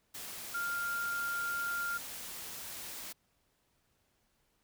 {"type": "tone in noise", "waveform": "sine", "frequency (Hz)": 1396.9, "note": "F6", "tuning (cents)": 0, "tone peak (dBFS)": -33, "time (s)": [0.54, 1.98], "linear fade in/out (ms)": 10, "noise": "white", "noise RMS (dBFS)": -44, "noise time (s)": [0.14, 3.13], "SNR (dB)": 8, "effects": ["pink hiss -75 dBFS RMS until 4.63 s"]}